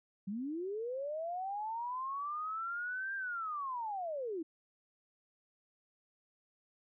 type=linear two-way sweep; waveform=sine; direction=up then down; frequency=185 to 1601 to 304.5 Hz; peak=-36 dBFS; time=0.27-4.43 s; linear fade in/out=10 ms; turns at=3.15 s; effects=none